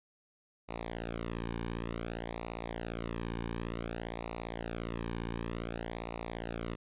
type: tone with flanger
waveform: sawtooth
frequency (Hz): 57.4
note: A#1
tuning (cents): -26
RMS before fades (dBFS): -39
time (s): 0.68-6.76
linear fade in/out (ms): 20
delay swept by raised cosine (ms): 0.62 to 1.52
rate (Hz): 0.55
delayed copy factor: -0.85
effects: resampled to 8000 Hz